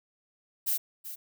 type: noise with echo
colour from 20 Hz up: violet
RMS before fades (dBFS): -28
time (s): 0.66-0.78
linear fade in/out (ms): 20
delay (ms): 380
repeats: 1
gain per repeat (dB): -12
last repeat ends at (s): 1.16
effects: none